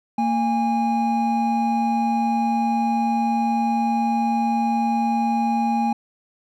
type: tone pair together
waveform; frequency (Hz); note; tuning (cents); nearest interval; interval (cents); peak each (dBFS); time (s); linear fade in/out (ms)
triangle; 230 / 819.6; A#3 / G#5; -23 / -23; octave + minor seventh; 2200; -19; 0.18-5.93; 5
effects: none